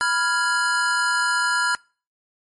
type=chord; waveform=square; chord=F diminished; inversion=second; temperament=equal; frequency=987.8 / 1396.9 / 1661.2 Hz; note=Cb6 / F6 / Ab6; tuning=0 / 0 / 0 cents; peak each=-26 / -22 / -25 dBFS; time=0.01-1.75 s; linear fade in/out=0 ms; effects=noise-tail reverb RT60 0.4 s tail -26 dB re dry + MP3 48 kbps